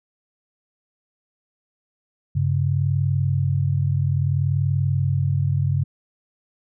sine tone pair together, 98 / 138.59 Hz, G2 / C#3, 0 / 0 cents, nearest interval tritone, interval 600 cents, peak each -21 / -20 dBFS, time 2.35-5.84 s, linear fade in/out 10 ms, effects none

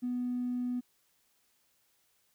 triangle tone with tanh clipping, 246.9 Hz, B3, in tune, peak -30 dBFS, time 0.02-0.81 s, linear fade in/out 20 ms, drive 1 dB, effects white hiss -72 dBFS RMS until 2.34 s

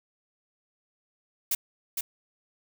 blue noise with echo, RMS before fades -26 dBFS, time 1.51-1.55 s, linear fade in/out 5 ms, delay 460 ms, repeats 1, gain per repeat -4 dB, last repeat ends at 2.01 s, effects none

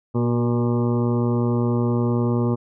harmonic tone with a mistuned harmonic, 119.3 Hz, A#2, 41 cents sharp, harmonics 1 / 2 / 3 / 4 / 5 / 7 / 8 / 9 / 10, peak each -21 / -22 / -26 / -29 / -36 / -37 / -39 / -37 / -40 dBFS, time 0.14-2.56 s, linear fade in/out 20 ms, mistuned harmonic 3, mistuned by +26 cents, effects none

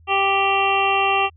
harmonic tone, 392 Hz, G4, in tune, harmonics 1 / 2 / 3 / 5 / 6 / 7 / 8, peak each -25 / -20 / -22 / -32 / -29 / -21 / -30 dBFS, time 0.07-1.3 s, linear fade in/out 50 ms, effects added 82 Hz sine -47 dBFS peak until 1.36 s

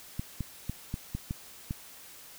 clicks, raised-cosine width 5 ms, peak -20 dBFS, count 7, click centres 0.195 / 0.407 / 0.696 / 0.941 / 1.15 / 1.309 / 1.709 s, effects white hiss -50 dBFS RMS until 2.38 s

